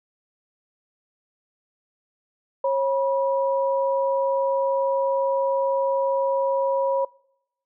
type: tone pair together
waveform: sine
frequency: 544 / 971.1 Hz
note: C#5 / B5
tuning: -33 / -29 cents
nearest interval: minor seventh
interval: 1004 cents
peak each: -20 / -25 dBFS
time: 2.64-7.05 s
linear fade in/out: 5 ms
effects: noise-tail reverb RT60 0.8 s tail -26 dB re dry